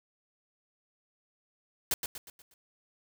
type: noise with echo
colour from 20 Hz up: white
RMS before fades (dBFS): -28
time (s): 1.91-1.94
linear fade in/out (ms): 2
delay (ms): 120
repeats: 5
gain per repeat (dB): -7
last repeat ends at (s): 2.54
effects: none